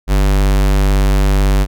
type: tone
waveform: square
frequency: 49 Hz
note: G1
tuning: in tune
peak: -10 dBFS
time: 0.07-1.67 s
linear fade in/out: 50 ms
effects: none